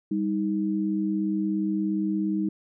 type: tone pair together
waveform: sine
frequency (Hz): 197.9 / 315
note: G3 / D#4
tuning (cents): +17 / +21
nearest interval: minor sixth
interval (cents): 804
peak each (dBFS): -26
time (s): 0.11-2.49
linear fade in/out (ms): 5
effects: none